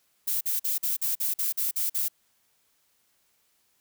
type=noise bursts; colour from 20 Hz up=violet; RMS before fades=-27 dBFS; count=10; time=0.27-2.084 s; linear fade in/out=10 ms; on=140 ms; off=46 ms; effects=white hiss -69 dBFS RMS until 3.8 s